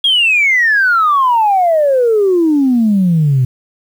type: exponential sweep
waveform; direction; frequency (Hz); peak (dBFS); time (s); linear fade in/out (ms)
sine; down; 3322 to 123.6; -7; 0.04-3.45; 5
effects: tanh soft clip ceiling -4 dBFS + 7-bit